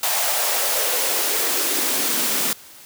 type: noise with high-pass filter sweep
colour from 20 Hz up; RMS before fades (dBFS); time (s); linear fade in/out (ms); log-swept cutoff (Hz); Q
white; -21; 0.03-2.53; 2; 760 to 210; 2.8
effects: white hiss -44 dBFS RMS until 2.85 s + high-pass 80 Hz 12 dB/octave